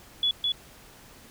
sine tone with echo, 3408 Hz, G#7, 44 cents sharp, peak -21 dBFS, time 0.23-0.31 s, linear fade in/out 2 ms, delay 210 ms, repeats 1, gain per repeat -2 dB, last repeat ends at 0.52 s, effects pink hiss -51 dBFS RMS until 1.3 s

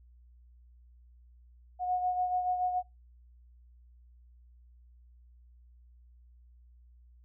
sine beating tone pair, 727 / 734 Hz, F#5 / F#5, -31 / -14 cents, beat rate 7 Hz, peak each -28 / -37 dBFS, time 1.79-2.83 s, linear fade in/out 50 ms, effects noise-tail reverb RT60 0.2 s tail -23 dB re dry + added 60 Hz sine -55 dBFS peak until 7.24 s

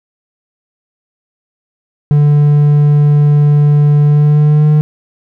triangle tone with pitch glide, 146.83 to 151.22 Hz, D3 to D#3, 0 to -49 cents, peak -3 dBFS, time 2.11-4.81 s, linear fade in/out 0 ms, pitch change +51 cents, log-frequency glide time 4.03-4.7 s, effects none

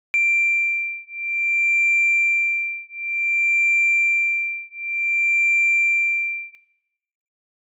sine beating tone pair, 2360 / 2360.55 Hz, D7 / D7, +8 / +8 cents, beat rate 0.55 Hz, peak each -20 dBFS, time 0.14-6.55 s, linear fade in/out 0 ms, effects noise-tail reverb RT60 1.0 s tail -17 dB re dry + tanh soft clip ceiling -11 dBFS

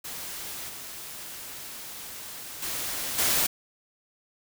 white noise with level steps, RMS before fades -37 / -40 / -32 / -24 dBFS, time 0.04-3.47 s, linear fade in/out 10 ms, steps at 0.69 / 2.62 / 3.18 s, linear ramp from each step 5 ms, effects none

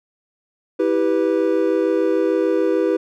triangle chord, E minor, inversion none, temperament equal with one note detuned, 325.3 / 392 / 493.9 Hz, E4 / G4 / B4, -23 / 0 / 0 cents, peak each -18 dBFS, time 0.79-2.97 s, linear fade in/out 10 ms, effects none

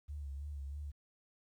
sine tone with vibrato, 71.3 Hz, C#2, 49 cents sharp, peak -40 dBFS, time 0.08-0.92 s, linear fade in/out 20 ms, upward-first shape sine, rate 3.1 Hz, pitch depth 62 cents each way, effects 12-bit

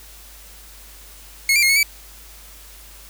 sawtooth tone with pitch steps, 2177 / 2358 / 2148 / 2202 / 2299 Hz, C#7 / D7 / C7 / C#7 / D7, -32 / +6 / +45 / -12 / -37 cents, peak -10 dBFS, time 1.49-1.83 s, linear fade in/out 2 ms, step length 68 ms, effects added 50 Hz sine -44 dBFS peak until 3.09 s + white hiss -44 dBFS RMS until 3.09 s

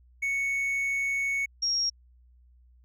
triangle / sine tone pair in turn, 2217 / 5586 Hz, C#7 / F8, 0 / -1 cents, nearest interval octave + major third, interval 1599 cents, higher second, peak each -24 dBFS, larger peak neither, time 0.22-1.46 / 1.62-1.9 s, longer first, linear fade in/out 10 ms, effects added 61 Hz sine -55 dBFS peak until 2.84 s

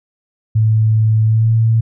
sine tone with pitch glide, 109.7 to 112.91 Hz, A2 to A2, -5 to +45 cents, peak -9 dBFS, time 0.55-1.81 s, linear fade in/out 10 ms, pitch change +50 cents, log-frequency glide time 1.24-1.52 s, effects none

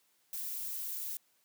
violet noise, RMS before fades -39 dBFS, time 0.33-1.17 s, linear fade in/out 2 ms, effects white hiss -72 dBFS RMS until 1.44 s + high-pass 150 Hz 12 dB/octave

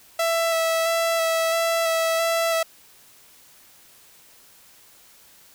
sawtooth tone with vibrato, 659.3 Hz, E5, in tune, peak -16 dBFS, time 0.19-2.63 s, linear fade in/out 5 ms, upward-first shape square, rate 1.5 Hz, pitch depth 13 cents each way, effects white hiss -52 dBFS RMS until 5.54 s

